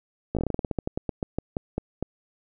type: slowing click train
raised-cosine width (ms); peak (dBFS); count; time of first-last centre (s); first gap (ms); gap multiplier
2; -13; 20; 0.35-2.026; 17; 1.16
effects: none